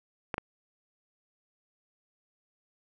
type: clicks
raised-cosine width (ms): 0.5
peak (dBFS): -16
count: 2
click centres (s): 0.342 / 0.381
effects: none